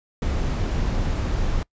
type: noise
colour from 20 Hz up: brown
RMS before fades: -23 dBFS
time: 0.22-1.63 s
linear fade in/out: 2 ms
effects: noise-tail reverb RT60 0.1 s tail -24 dB re dry + resampled to 16000 Hz